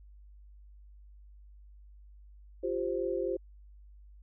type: chord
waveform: sine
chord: F suspended second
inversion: none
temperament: just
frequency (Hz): 349.2 / 392.9 / 523.8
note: F4 / G4 / C5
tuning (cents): 0 / +4 / +2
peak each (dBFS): -34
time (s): 2.63-3.37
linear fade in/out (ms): 10
effects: added 50 Hz sine -51 dBFS peak until 4.22 s